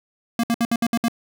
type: tone bursts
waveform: square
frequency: 233.1 Hz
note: A#3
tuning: in tune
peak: -18 dBFS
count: 7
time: 0.39-1.083 s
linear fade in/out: 2 ms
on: 45 ms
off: 63 ms
effects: none